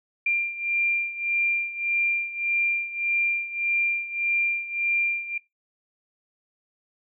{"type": "beating tone pair", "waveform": "sine", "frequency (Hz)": [2383, 2384.7], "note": ["D7", "D7"], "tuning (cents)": [25, 26], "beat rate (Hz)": 1.7, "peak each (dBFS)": [-24, -28], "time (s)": [0.26, 5.38], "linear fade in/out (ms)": 5, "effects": ["noise-tail reverb RT60 0.2 s tail -21 dB re dry"]}